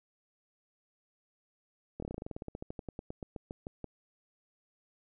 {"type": "slowing click train", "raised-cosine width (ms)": 2, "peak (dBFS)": -26, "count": 25, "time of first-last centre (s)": [2, 3.843], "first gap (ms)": 24, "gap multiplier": 1.09, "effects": []}